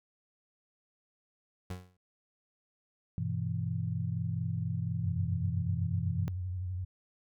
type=tone with exponential decay; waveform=30% pulse; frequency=91 Hz; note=F#2; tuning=28 cents flat; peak=-32 dBFS; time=1.7-1.97 s; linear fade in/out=5 ms; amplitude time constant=58 ms
type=chord; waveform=sine; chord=E minor; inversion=first; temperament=equal with one note detuned; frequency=99.25 / 123.47 / 164.81 Hz; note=G2 / B2 / E3; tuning=+22 / 0 / 0 cents; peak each=-35 dBFS; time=3.18-6.28 s; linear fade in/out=0 ms
type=tone with vibrato; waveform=sine; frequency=91.2 Hz; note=F#2; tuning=24 cents flat; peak=-33 dBFS; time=5.03-6.85 s; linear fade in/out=10 ms; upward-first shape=triangle; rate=12 Hz; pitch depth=76 cents each way
effects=none